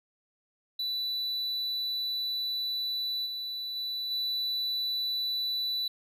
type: tone with level steps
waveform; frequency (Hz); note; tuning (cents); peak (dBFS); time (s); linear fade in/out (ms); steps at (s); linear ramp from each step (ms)
triangle; 3970; B7; +8; -28 / -32 / -30 / -27; 0.79-5.88; 5; 3.25 / 3.75 / 4.1; 20
effects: none